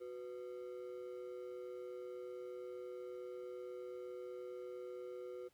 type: ring-modulated tone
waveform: triangle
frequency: 432.3 Hz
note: A4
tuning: 31 cents flat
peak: -40 dBFS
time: 0-5.49 s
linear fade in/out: 20 ms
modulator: 64.2 Hz
effects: pink hiss -75 dBFS RMS until 5.53 s + high-pass 60 Hz 12 dB/octave